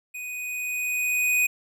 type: tone with level ramp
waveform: square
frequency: 2489 Hz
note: D#7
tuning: in tune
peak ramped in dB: -34 to -19 dBFS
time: 0.14-1.47 s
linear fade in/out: 10 ms
effects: none